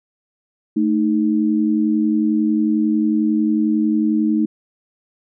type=tone pair together; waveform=sine; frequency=220 / 311.1 Hz; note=A3 / D#4; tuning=0 / 0 cents; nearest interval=tritone; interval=600 cents; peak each=-17 dBFS; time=0.76-4.46 s; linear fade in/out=10 ms; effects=none